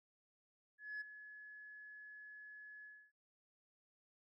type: tone with ADSR envelope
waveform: sine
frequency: 1700 Hz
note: G#6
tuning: 40 cents sharp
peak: -39 dBFS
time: 0.78-3.12 s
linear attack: 230 ms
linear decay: 14 ms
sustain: -13 dB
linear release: 280 ms
effects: tanh soft clip ceiling -40 dBFS